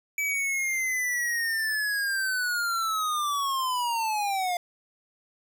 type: linear sweep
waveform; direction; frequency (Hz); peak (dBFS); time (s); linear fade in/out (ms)
square; down; 2305 to 698; -26; 0.18-4.57; 2
effects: none